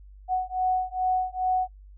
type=beating tone pair; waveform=sine; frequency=740 / 742.4 Hz; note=F#5 / F#5; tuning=0 / +6 cents; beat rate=2.4 Hz; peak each=-26 dBFS; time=0.28-1.68 s; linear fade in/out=50 ms; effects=noise-tail reverb RT60 0.1 s tail -23 dB re dry + added 49 Hz sine -45 dBFS peak until 1.97 s